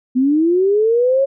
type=linear sweep; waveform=sine; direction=up; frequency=246.9 to 555 Hz; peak=-11 dBFS; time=0.15-1.26 s; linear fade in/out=20 ms; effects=none